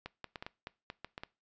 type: clicks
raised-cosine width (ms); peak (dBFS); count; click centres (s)
0.3; -25; 10; 0.06 / 0.243 / 0.358 / 0.425 / 0.465 / 0.671 / 0.901 / 1.046 / 1.179 / 1.235
effects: noise-tail reverb RT60 0.3 s tail -22 dB re dry + resampled to 16000 Hz